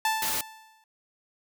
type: tone with exponential decay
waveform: sawtooth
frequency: 880 Hz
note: A5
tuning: in tune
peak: -18 dBFS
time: 0.05-0.84 s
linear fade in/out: 2 ms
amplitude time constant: 170 ms
type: noise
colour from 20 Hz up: white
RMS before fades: -29 dBFS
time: 0.22-0.41 s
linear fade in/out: 2 ms
effects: none